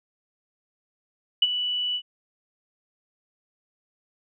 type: tone with ADSR envelope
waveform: sine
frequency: 2960 Hz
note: F#7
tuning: in tune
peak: -13 dBFS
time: 1.42-2.02 s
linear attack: 5 ms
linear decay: 36 ms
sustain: -11 dB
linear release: 67 ms
effects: none